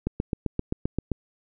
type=click train; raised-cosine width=3 ms; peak=-12 dBFS; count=9; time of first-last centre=0.07-1.117 s; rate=7.64 Hz; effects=none